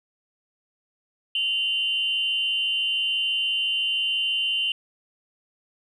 sine tone pair together, 2794 / 3053 Hz, F7 / G7, 0 / -46 cents, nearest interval major second, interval 154 cents, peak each -24 dBFS, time 1.35-4.72 s, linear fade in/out 2 ms, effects tanh soft clip ceiling -14 dBFS

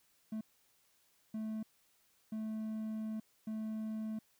triangle tone bursts at uneven times, 218.2 Hz, A3, 14 cents flat, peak -35 dBFS, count 4, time 0.32-0.41 / 1.34-1.63 / 2.32-3.2 / 3.47-4.19 s, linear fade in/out 5 ms, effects white hiss -72 dBFS RMS until 4.39 s

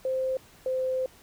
sine tone pair in turn, 522 / 517.5 Hz, C5 / C5, -4 / -19 cents, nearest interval unison, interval 15 cents, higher first, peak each -25 dBFS, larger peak neither, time 0.05-0.37 / 0.66-1.06 s, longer second, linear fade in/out 2 ms, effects pink hiss -55 dBFS RMS until 1.22 s

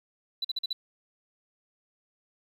sine tone bursts, 3973 Hz, B7, 10 cents sharp, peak -26 dBFS, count 5, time 0.42-0.73 s, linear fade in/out 5 ms, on 26 ms, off 45 ms, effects tanh soft clip ceiling -24 dBFS + 11-bit

